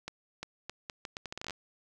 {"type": "accelerating click train", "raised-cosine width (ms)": 0.2, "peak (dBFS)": -21, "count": 15, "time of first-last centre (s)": [0.08, 1.507], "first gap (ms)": 350, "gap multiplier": 0.76, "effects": []}